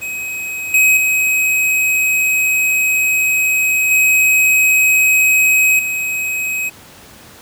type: tone with level steps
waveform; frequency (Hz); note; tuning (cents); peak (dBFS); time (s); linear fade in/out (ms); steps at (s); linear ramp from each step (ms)
square; 2536; D#7; +32; -22 / -9 / -13 / -10 / -18; 0.01-6.7; 20; 0.74 / 0.97 / 3.91 / 5.79; 2
effects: pink hiss -40 dBFS RMS until 7.41 s + high-pass 80 Hz 12 dB/octave